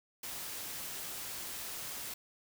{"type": "noise", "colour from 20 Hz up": "white", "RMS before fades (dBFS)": -42, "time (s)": [0.23, 2.14], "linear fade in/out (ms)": 5, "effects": []}